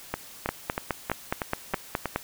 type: two click trains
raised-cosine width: 0.5 ms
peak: -12 / -10 dBFS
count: 7 / 9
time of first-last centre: 0.14-2.057 / 0.49-2.16 s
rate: 3.13 / 4.79 Hz
effects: white hiss -46 dBFS RMS until 2.23 s